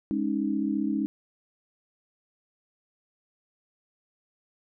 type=chord; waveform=sine; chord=Ab suspended fourth; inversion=none; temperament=equal with one note detuned; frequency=207.7 / 275.9 / 311.1 Hz; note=Ab3 / Db4 / Eb4; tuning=0 / -8 / 0 cents; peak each=-29 dBFS; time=0.11-1.06 s; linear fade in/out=0 ms; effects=none